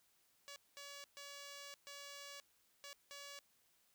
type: tone bursts at uneven times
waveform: 5% pulse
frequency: 567 Hz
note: C#5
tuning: 39 cents sharp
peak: -39 dBFS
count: 6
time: 0.48-0.56 / 0.77-1.04 / 1.17-1.74 / 1.87-2.4 / 2.84-2.93 / 3.11-3.39 s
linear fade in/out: 0 ms
effects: white hiss -75 dBFS RMS until 3.94 s